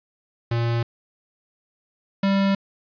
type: tone pair in turn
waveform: square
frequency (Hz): 117.2 / 196.2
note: A#2 / G3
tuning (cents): +10 / +2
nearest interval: major sixth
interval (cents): 892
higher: second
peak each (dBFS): -21 / -18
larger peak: second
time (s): 0.51-0.83 / 2.23-2.55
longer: neither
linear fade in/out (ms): 5
effects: resampled to 11025 Hz + 8-bit